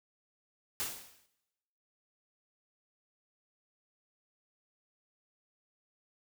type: noise with exponential decay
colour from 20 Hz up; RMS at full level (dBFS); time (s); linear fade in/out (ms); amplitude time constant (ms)
white; -33; 0.8-1.26; 0; 100
effects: noise-tail reverb RT60 1.0 s tail -19 dB re dry